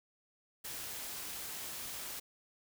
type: noise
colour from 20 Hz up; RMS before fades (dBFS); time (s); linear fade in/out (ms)
white; -43; 0.64-2.2; 10
effects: none